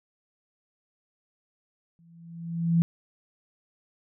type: tone with exponential growth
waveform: sine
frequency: 167.7 Hz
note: E3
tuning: 30 cents sharp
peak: -16 dBFS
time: 1.99-2.82 s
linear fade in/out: 0 ms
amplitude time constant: 180 ms
effects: none